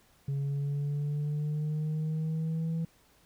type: exponential sweep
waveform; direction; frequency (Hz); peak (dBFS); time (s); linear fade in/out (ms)
sine; up; 138.59 to 164.81; -26; 0.28-2.85; 5
effects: tanh soft clip ceiling -28 dBFS + pink hiss -64 dBFS RMS until 3.25 s